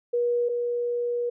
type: tone pair in turn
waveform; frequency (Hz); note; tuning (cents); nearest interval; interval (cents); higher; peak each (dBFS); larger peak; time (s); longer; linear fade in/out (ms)
sine; 480.7 / 480.7; B4 / B4; -47 / -47; unison; 0; neither; -21 / -24; first; 0.13-0.49 / 0.49-1.3; second; 10
effects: none